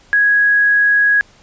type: tone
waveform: sine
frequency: 1661.2 Hz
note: G#6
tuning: in tune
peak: -9 dBFS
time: 0.13-1.21 s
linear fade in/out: 0 ms
effects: pink hiss -48 dBFS RMS until 1.42 s + resampled to 16000 Hz